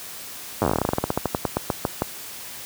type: slowing click train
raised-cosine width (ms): 1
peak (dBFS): -6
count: 26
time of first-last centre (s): 0.62-2.021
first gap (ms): 9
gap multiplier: 1.13
effects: white hiss -37 dBFS RMS until 2.65 s + high-pass 60 Hz 12 dB/octave